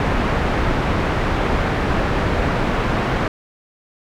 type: low-pass noise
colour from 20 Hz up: pink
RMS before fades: -19 dBFS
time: 0-3.28 s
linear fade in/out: 2 ms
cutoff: 1900 Hz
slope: 12 dB/octave
effects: none